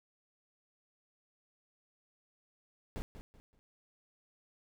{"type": "noise with echo", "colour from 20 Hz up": "brown", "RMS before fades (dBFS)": -39, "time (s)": [2.96, 3.02], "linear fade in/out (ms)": 0, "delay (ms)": 190, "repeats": 3, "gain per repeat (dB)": -10, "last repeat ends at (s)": 3.59, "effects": []}